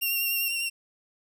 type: tone with vibrato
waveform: sawtooth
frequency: 2751 Hz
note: F7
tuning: 27 cents flat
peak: -24 dBFS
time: 0.01-0.7 s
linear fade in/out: 20 ms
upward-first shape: sine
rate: 10 Hz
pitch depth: 24 cents each way
type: tone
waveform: sine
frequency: 13500 Hz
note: G#9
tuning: 27 cents sharp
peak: -28 dBFS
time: 0.02-0.48 s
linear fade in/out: 0 ms
effects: none